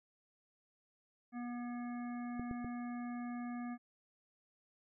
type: harmonic tone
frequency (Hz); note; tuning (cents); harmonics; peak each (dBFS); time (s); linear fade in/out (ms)
241.9; B3; -36; 1 / 3 / 5 / 7 / 9; -40 / -50 / -54 / -57 / -59; 1.32-3.78; 50
type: clicks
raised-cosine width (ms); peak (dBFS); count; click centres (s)
3; -31; 3; 2.396 / 2.512 / 2.646
effects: none

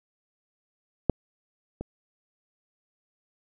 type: clicks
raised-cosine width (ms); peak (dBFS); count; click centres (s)
2; -6 / -20; 2; 1.097 / 1.81
effects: none

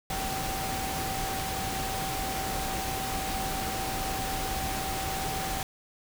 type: tone in noise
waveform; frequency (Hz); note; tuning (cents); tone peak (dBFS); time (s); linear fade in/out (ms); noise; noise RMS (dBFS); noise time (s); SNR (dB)
sine; 770; G5; -31; -34; 0.1-5.63; 2; pink; -33; 0.1-5.63; -4
effects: none

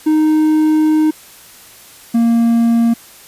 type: tone pair in turn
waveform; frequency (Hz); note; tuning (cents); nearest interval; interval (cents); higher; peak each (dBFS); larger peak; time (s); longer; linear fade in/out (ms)
triangle; 310 / 232.2; D#4 / A#3; -6 / -7; perfect fourth; 501; first; -7; neither; 0.06-1.11 / 2.14-2.94; first; 10
effects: white hiss -40 dBFS RMS until 3.27 s + resampled to 32000 Hz

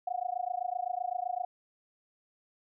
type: tone with amplitude modulation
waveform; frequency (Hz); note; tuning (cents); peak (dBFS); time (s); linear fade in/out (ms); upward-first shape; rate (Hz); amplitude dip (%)
sine; 724; F#5; -38; -27; 0.07-1.45; 5; sine; 27.8; 100
effects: none

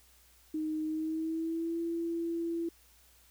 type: tone with pitch glide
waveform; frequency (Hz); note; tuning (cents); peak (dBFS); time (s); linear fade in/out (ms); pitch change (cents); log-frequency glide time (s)
sine; 311.1 to 335.4; D#4 to E4; 0 to +30; -31; 0.54-2.69; 5; +130; 0.84-1.8
effects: added 60 Hz sine -65 dBFS peak until 3.3 s + white hiss -63 dBFS RMS until 3.3 s

